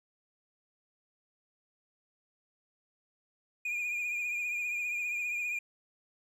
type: tone with vibrato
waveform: triangle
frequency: 2432 Hz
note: D#7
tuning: 40 cents flat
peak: -30 dBFS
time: 3.65-5.59 s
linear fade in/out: 5 ms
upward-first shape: triangle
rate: 15 Hz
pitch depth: 47 cents each way
effects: none